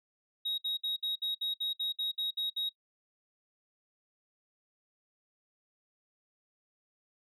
sine tone bursts, 3789 Hz, A#7, 27 cents sharp, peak -29 dBFS, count 12, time 0.45-2.692 s, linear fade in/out 10 ms, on 130 ms, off 62 ms, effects noise-tail reverb RT60 0.1 s tail -18 dB re dry + tanh soft clip ceiling -29 dBFS

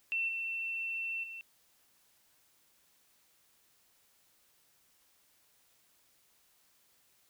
sine tone with level steps, 2693 Hz, E7, 36 cents sharp, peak -30 / -34 / -42 dBFS, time 0.12-1.41 s, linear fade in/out 0 ms, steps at 0.28 / 1.23 s, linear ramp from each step 10 ms, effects white hiss -69 dBFS RMS until 7.29 s

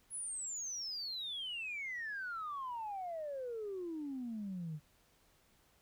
sine exponential sweep, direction down, 10548 to 146.83 Hz, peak -38 dBFS, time 0.1-4.8 s, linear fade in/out 50 ms, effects tanh soft clip ceiling -35 dBFS + pink hiss -70 dBFS RMS until 5.81 s

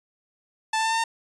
sawtooth tone with pitch steps, 880 / 887.7 / 895.4 / 903.2 / 911 Hz, A5 / A5 / A5 / A5 / A#5, 0 / +15 / +30 / +45 / -40 cents, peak -18 dBFS, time 0.73-1.04 s, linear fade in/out 5 ms, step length 62 ms, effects resampled to 22050 Hz

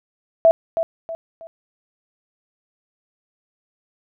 sine tone with echo, 659.3 Hz, E5, in tune, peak -8 dBFS, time 0.45-0.51 s, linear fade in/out 0 ms, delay 320 ms, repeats 3, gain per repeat -9 dB, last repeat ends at 1.47 s, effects none

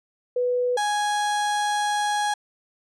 sine / 35% pulse tone pair in turn, 493.9 / 830.6 Hz, B4 / G#5, 0 / 0 cents, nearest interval major sixth, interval 900 cents, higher second, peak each -20 dBFS, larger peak neither, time 0.36-0.77 / 0.77-2.34 s, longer second, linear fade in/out 5 ms, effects resampled to 24000 Hz

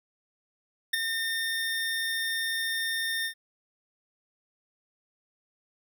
25% pulse tone with ADSR envelope, 1818 Hz, A#6, 44 cents flat, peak -17 dBFS, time 0.93-3.34 s, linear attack 9 ms, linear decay 12 ms, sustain -7 dB, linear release 89 ms, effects none

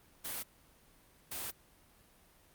white noise bursts at uneven times, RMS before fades -40 dBFS, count 2, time 0.24-0.43 / 1.31-1.51 s, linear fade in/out 10 ms, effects pink hiss -64 dBFS RMS until 2.54 s + Opus 32 kbps

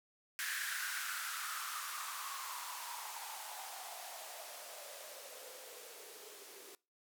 violet noise with band-pass filter sweep, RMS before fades -45 dBFS, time 0.39-6.75 s, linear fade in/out 0 ms, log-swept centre 1700 to 380 Hz, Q 6.2, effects noise-tail reverb RT60 0.3 s tail -23 dB re dry

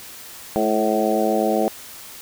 harmonic tone with a mistuned harmonic, 108.1 Hz, A2, 30 cents flat, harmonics 2 / 3 / 4 / 5 / 6 / 7, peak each -24 / -24 / -24 / -24 / -24 / -24 dBFS, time 0.56-1.68 s, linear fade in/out 0 ms, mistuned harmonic 3, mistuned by +31 cents, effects white hiss -39 dBFS RMS until 2.21 s

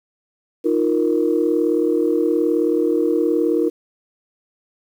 sine chord, Eb suspended second, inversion none, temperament just, 311.1 / 350 / 466.7 Hz, Eb4 / F4 / Bb4, 0 / +4 / +2 cents, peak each -19 dBFS, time 0.64-3.7 s, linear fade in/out 20 ms, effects tanh soft clip ceiling -6 dBFS + 8-bit

